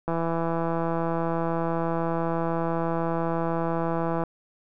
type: click train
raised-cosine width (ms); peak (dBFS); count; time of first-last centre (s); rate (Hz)
1; -14; 691; 0.08-4.237; 166
effects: none